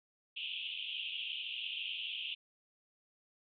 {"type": "band-pass noise", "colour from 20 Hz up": "pink", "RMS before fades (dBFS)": -41, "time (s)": [0.36, 2.35], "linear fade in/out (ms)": 10, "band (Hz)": [2600, 3400], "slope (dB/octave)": 96, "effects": []}